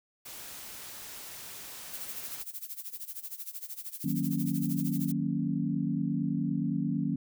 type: noise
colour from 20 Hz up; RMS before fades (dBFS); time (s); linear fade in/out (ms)
white; -44; 0.25-2.43; 10
type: noise with tremolo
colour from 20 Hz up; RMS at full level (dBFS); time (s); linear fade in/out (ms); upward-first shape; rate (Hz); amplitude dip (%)
violet; -38; 1.93-5.12; 5; sine; 13; 85
type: chord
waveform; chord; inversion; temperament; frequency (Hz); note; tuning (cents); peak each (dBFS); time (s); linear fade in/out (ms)
sine; D# minor seventh; none; equal; 155.56 / 185 / 233.1 / 277.2; D#3 / F#3 / A#3 / C#4; 0 / 0 / 0 / 0; -33; 4.04-7.16; 5
effects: none